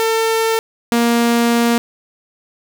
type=tone pair in turn; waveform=sawtooth; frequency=449.1 / 235.1 Hz; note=A4 / A#3; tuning=+35 / +15 cents; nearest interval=major seventh; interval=1120 cents; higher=first; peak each=-10 / -8 dBFS; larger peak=second; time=0-0.59 / 0.92-1.78 s; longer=second; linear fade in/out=0 ms; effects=none